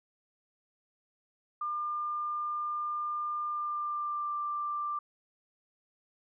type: tone with pitch glide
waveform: sine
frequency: 1200 to 1182.1 Hz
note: D6 to D6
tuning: +37 to +11 cents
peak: -31 dBFS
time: 1.61-4.99 s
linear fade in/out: 5 ms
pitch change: -26 cents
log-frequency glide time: 3.48-4.35 s
effects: none